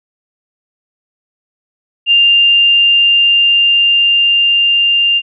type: tone with level ramp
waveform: sine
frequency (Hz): 2796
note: F7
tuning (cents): +1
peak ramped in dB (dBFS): -5 to -8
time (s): 2.06-5.22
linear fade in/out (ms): 50
effects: none